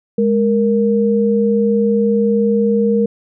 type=tone pair together; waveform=sine; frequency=207.7 / 466.3 Hz; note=G#3 / A#4; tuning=0 / +1 cents; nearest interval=octave + major second; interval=1401 cents; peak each=-14 dBFS; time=0.18-3.06 s; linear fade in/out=5 ms; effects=none